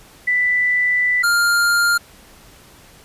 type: tone pair in turn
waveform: sine / square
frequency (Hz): 1983 / 1402.2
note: B6 / F6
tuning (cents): +7 / +7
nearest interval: tritone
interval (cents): 600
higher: first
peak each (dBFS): -14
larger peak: neither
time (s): 0.27-1.23 / 1.23-1.98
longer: first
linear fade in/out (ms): 10
effects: pink hiss -46 dBFS RMS until 3.04 s + resampled to 32000 Hz